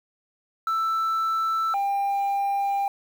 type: tone pair in turn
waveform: sine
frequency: 1325 / 797 Hz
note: E6 / G5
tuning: +9 / +28 cents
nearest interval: major sixth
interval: 881 cents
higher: first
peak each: -19 dBFS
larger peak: neither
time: 0.67-1.74 / 1.74-2.88 s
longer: second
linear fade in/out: 2 ms
effects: tanh soft clip ceiling -21 dBFS + 8-bit